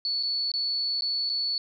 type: tone with dropouts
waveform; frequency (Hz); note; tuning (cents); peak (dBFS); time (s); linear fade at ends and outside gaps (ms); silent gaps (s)
sine; 4435; C#8; 0; -25; 0.05-1.58; 1; 0.228-0.233 / 0.517-0.538 / 1.009-1.021 / 1.293-1.298
effects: none